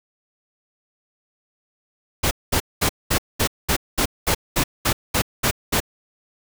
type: noise bursts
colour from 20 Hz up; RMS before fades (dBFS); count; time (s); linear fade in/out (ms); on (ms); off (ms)
pink; -19; 13; 2.23-5.803; 10; 81; 210
effects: none